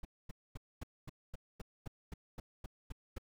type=noise bursts; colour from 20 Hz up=brown; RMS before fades=-42 dBFS; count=13; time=0.03-3.183 s; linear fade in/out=5 ms; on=21 ms; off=240 ms; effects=none